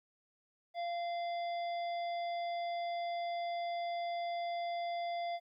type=harmonic tone; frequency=690 Hz; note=F5; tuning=21 cents flat; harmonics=1 / 3 / 5 / 7; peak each=-35 / -48 / -52 / -56 dBFS; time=0.74-5.4 s; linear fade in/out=50 ms; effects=13-bit